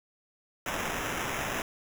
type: noise with sample-and-hold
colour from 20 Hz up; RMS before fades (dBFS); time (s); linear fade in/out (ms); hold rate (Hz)
white; -33; 0.66-1.62; 2; 4410
effects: none